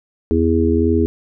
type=harmonic tone with a mistuned harmonic; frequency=82.4 Hz; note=E2; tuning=in tune; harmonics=1 / 3 / 4 / 5; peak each=-18 / -18 / -18 / -18 dBFS; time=0.31-1.06 s; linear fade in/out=0 ms; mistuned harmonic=1; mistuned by=+18 cents; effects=none